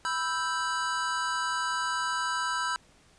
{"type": "chord", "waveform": "square", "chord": "E minor", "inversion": "second", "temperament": "equal", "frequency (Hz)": [987.8, 1318.5, 1568], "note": ["B5", "E6", "G6"], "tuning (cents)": [0, 0, 0], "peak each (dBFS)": -33, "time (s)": [0.05, 2.76], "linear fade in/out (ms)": 0, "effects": ["pink hiss -60 dBFS RMS until 3.18 s", "resampled to 22050 Hz"]}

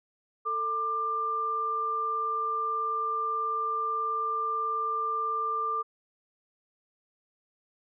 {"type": "tone pair together", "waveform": "sine", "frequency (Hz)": [445.4, 1189.9], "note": ["A4", "D6"], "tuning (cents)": [21, 22], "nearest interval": "octave + perfect fourth", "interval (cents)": 1701, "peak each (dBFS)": [-38, -27], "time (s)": [0.45, 5.83], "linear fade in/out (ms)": 20, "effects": []}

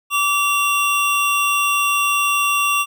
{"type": "tone pair together", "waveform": "square", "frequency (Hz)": [1156.2, 2750], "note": ["D6", "F7"], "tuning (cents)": [-27, -27], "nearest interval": "octave + minor third", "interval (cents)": 1500, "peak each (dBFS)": -19, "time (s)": [0.1, 2.86], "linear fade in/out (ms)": 50, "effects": []}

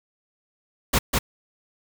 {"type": "noise with echo", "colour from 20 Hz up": "pink", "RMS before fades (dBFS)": -19, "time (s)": [0.93, 0.99], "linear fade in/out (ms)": 10, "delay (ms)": 200, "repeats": 1, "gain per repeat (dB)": -2, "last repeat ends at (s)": 1.19, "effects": []}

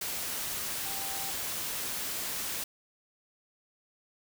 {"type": "tone in noise", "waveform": "sine", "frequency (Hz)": 784, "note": "G5", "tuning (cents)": 0, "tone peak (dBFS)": -43, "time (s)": [0.85, 1.31], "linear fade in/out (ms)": 5, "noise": "white", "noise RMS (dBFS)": -35, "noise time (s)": [0.01, 2.64], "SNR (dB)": -11, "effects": []}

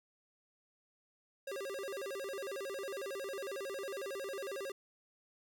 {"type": "tone with vibrato", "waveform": "square", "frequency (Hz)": 462.5, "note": "A#4", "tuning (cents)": -14, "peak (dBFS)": -40, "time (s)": [1.47, 4.72], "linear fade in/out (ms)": 5, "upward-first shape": "square", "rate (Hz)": 11, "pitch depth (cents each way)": 280, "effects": []}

